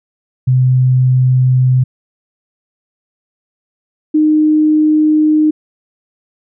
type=tone pair in turn; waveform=sine; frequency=128.1 / 307.1 Hz; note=C3 / D#4; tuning=-36 / -23 cents; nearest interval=octave + minor third; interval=1513 cents; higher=second; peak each=-7 dBFS; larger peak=neither; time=0.47-1.84 / 4.14-5.51 s; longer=neither; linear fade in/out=10 ms; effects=none